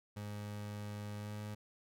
30% pulse tone with pitch glide, 103.83 to 105.16 Hz, G#2 to G#2, 0 to +22 cents, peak -39 dBFS, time 0.16-1.55 s, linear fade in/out 10 ms, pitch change +22 cents, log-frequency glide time 1.17-1.37 s, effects none

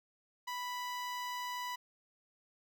sawtooth tone with notch filter, 987.8 Hz, B5, in tune, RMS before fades -40 dBFS, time 0.47-1.76 s, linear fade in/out 10 ms, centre 10000 Hz, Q 1.3, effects none

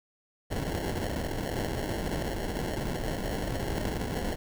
pink noise with sample-and-hold, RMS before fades -32 dBFS, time 0.5-4.36 s, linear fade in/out 20 ms, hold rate 1225 Hz, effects none

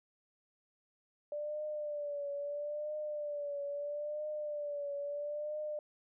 sine tone with vibrato, 587.3 Hz, D5, in tune, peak -36 dBFS, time 1.32-5.79 s, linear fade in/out 2 ms, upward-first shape triangle, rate 0.76 Hz, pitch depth 62 cents each way, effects none

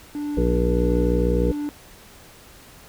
triangle tone with tremolo, 293.7 Hz, D4, in tune, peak -22 dBFS, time 0.15-1.69 s, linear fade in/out 0 ms, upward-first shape triangle, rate 1.5 Hz, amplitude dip 45%
harmonic tone, 60 Hz, B1, 49 cents flat, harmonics 1 / 2 / 3 / 4 / 6 / 7 / 8, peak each -21 / -30 / -25 / -32 / -31 / -26 / -24 dBFS, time 0.37-1.52 s, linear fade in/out 5 ms
effects pink hiss -47 dBFS RMS until 2.88 s

